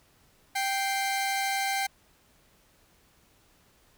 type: tone pair together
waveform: sawtooth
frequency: 783.3 / 2093 Hz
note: G5 / C7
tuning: -2 / 0 cents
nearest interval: octave + perfect fourth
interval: 1702 cents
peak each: -24 / -29 dBFS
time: 0.55-1.87 s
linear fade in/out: 10 ms
effects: pink hiss -63 dBFS RMS until 3.97 s